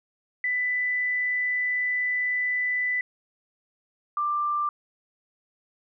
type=tone pair in turn; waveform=sine; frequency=1991 / 1183.9 Hz; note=B6 / D6; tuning=+14 / +14 cents; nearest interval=major sixth; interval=900 cents; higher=first; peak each=-23 dBFS; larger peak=neither; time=0.44-3.01 / 4.17-4.69 s; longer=first; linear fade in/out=2 ms; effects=none